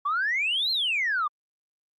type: exponential two-way sweep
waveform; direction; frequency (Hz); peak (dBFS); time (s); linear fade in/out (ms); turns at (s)
sine; up then down; 1108.7 to 4265 to 1149; -22; 0.05-1.28; 10; 0.71
effects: tanh soft clip ceiling -19 dBFS + Opus 48 kbps